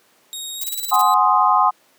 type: tone with pitch glide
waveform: 20% pulse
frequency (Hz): 3753 to 3951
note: A#7 to B7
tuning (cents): +11 to 0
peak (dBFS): -22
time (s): 0.33-1.14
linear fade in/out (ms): 0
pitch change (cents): +89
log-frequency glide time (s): 0.55-0.78
type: noise bursts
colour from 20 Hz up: violet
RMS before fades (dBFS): -25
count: 8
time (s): 0.61-1.018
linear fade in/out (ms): 5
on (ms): 30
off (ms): 24
type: chord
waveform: sine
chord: Ab dominant seventh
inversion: third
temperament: equal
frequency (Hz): 740 / 830.6 / 1046.5 / 1244.5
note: Gb5 / Ab5 / C6 / Eb6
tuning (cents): 0 / 0 / 0 / 0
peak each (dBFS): -19 / -18 / -16 / -18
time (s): 0.91-1.71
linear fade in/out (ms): 20
effects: pink hiss -56 dBFS RMS until 1.98 s + high-pass 300 Hz 12 dB/octave